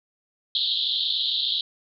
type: band-pass noise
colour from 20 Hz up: white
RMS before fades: -25 dBFS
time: 0.55-1.61 s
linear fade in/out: 2 ms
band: 3200 to 4200 Hz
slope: 96 dB/octave
effects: none

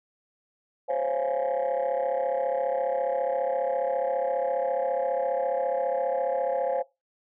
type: chord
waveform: sine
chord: Db major seventh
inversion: third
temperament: just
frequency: 519.7 / 554.4 / 693 / 831.5 Hz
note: C5 / Db5 / F5 / Ab5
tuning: -12 / 0 / -14 / +2 cents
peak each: -27 / -27 / -30 / -31 dBFS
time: 0.88-6.83 s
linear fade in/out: 20 ms
effects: noise-tail reverb RT60 0.2 s tail -18 dB re dry + tanh soft clip ceiling -19 dBFS

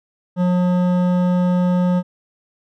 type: tone with hard clipping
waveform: triangle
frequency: 179.6 Hz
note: F3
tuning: 49 cents sharp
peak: -16 dBFS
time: 0.36-2.03 s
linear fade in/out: 50 ms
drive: 16 dB
effects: none

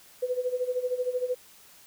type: tone with tremolo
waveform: sine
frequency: 500 Hz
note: B4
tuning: 21 cents sharp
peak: -23 dBFS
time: 0.22-1.35 s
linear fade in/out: 10 ms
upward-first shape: sine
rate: 13 Hz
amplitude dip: 80%
effects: white hiss -54 dBFS RMS until 1.86 s

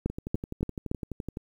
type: two click trains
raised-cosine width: 3 ms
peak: -14 / -21 dBFS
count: 4 / 16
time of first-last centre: 0.06-0.915 / 0.1-1.371 s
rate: 3.51 / 11.8 Hz
effects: 9-bit

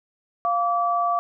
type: tone pair together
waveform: sine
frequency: 698.5 / 1154.9 Hz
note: F5 / D6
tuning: 0 / -29 cents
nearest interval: major sixth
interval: 871 cents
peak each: -22 dBFS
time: 0.45-1.19 s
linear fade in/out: 0 ms
effects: none

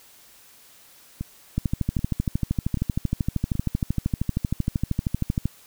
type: two click trains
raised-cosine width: 5 ms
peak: -16 / -10 dBFS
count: 4 / 51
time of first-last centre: 1.21-3.554 / 1.58-5.456 s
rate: 1.28 / 12.9 Hz
effects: white hiss -52 dBFS RMS until 5.66 s

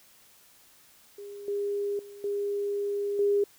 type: tone with level steps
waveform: sine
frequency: 405.7 Hz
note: G#4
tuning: 41 cents flat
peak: -39 / -27 / -43 / -27 / -21 dBFS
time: 1.18-3.44 s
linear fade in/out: 5 ms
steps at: 1.48 / 1.99 / 2.24 / 3.19 s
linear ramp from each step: 2 ms
effects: white hiss -58 dBFS RMS until 3.58 s

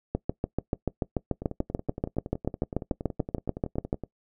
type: two click trains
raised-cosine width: 2 ms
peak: -12 / -21 dBFS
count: 27 / 29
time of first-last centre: 0.15-3.929 / 1.42-4.037 s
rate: 6.88 / 10.7 Hz
effects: noise-tail reverb RT60 0.1 s tail -21 dB re dry

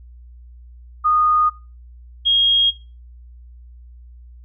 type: tone pair in turn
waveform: sine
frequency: 1232 / 3262 Hz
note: D#6 / G#7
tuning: -17 / -32 cents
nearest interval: octave + perfect fourth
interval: 1685 cents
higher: second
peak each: -13 dBFS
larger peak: neither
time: 1.04-1.5 / 2.25-2.71 s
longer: neither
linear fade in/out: 20 ms
effects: noise-tail reverb RT60 0.3 s tail -18 dB re dry + added 60 Hz sine -39 dBFS peak until 4.44 s

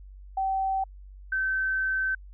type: tone pair in turn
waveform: sine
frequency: 770 / 1540 Hz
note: G5 / G6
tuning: -31 / -31 cents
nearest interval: octave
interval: 1200 cents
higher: second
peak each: -24 dBFS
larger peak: neither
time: 0.37-0.84 / 1.32-2.15 s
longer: second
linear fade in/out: 5 ms
effects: added 48 Hz sine -43 dBFS peak until 2.33 s

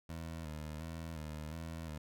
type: tone with vibrato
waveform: 20% pulse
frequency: 79.3 Hz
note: D#2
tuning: 33 cents sharp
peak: -37 dBFS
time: 0.09-1.98 s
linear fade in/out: 5 ms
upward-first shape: square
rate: 1.4 Hz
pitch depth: 57 cents each way
effects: none

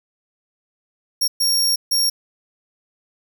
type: tone bursts at uneven times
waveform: sawtooth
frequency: 5560 Hz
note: F8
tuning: 9 cents flat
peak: -13 dBFS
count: 3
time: 1.21-1.28 / 1.4-1.76 / 1.91-2.1 s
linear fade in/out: 10 ms
effects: none

